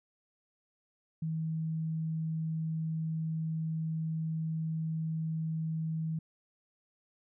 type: tone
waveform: sine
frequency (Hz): 160.1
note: D#3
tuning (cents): +50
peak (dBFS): -31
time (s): 1.22-6.19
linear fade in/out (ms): 5
effects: none